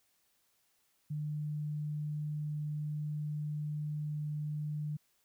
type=tone; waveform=sine; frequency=150.1 Hz; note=D3; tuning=38 cents sharp; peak=-34 dBFS; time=1.1-4.97 s; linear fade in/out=10 ms; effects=white hiss -74 dBFS RMS until 5.24 s